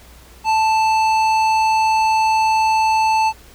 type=tone with tanh clipping; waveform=sine; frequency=880 Hz; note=A5; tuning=in tune; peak=-15 dBFS; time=0.44-3.33 s; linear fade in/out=50 ms; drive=14 dB; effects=added 60 Hz sine -44 dBFS peak until 3.54 s + pink hiss -46 dBFS RMS until 3.54 s